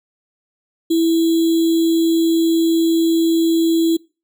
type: tone with sample-and-hold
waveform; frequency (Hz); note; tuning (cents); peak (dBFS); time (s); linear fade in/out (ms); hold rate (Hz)
sine; 329.6; E4; 0; -12; 0.9-3.97; 10; 3675
effects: noise-tail reverb RT60 0.3 s tail -23 dB re dry